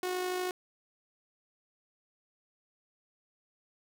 sawtooth tone with amplitude modulation, 365 Hz, F#4, 24 cents flat, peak -26 dBFS, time 0.03-0.51 s, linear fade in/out 2 ms, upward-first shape sine, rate 52.5 Hz, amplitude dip 35%, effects none

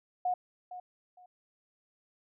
sine tone with echo, 725 Hz, F#5, 35 cents flat, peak -27 dBFS, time 0.25-0.34 s, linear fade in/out 5 ms, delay 460 ms, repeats 2, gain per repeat -13 dB, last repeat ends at 1.26 s, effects none

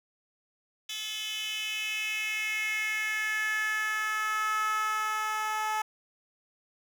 10% pulse tone with high-pass filter sweep, 431.2 Hz, A4, 35 cents flat, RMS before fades -31 dBFS, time 0.89-5.82 s, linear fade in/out 5 ms, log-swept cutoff 3500 to 930 Hz, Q 4.4, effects none

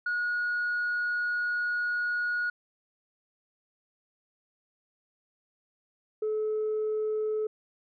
sine tone pair in turn, 1449 / 430.8 Hz, F#6 / A4, -37 / -37 cents, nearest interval octave + major sixth, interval 2100 cents, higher first, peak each -25 dBFS, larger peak neither, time 0.06-2.5 / 6.22-7.47 s, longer first, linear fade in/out 5 ms, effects tanh soft clip ceiling -24 dBFS

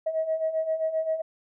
sine beating tone pair, 633 / 640.6 Hz, D#5 / E5, +30 / -50 cents, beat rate 7.6 Hz, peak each -30 / -25 dBFS, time 0.06-1.22 s, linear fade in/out 10 ms, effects tanh soft clip ceiling -17 dBFS

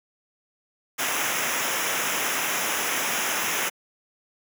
pink noise with comb filter, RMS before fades -26 dBFS, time 0.98-3.7 s, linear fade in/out 20 ms, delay 0.23 ms, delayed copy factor -0.75, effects high-pass 200 Hz 12 dB/octave

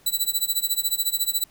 10% pulse tone with tremolo, 3968 Hz, B7, 7 cents sharp, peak -11 dBFS, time 0.06-1.44 s, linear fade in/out 5 ms, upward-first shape sine, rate 14 Hz, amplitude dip 90%, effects pink hiss -56 dBFS RMS until 1.5 s

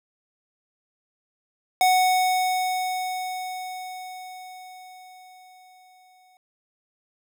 square tone with exponential decay, 740 Hz, F#5, in tune, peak -16 dBFS, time 1.81-6.37 s, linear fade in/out 1 ms, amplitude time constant 990 ms, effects none

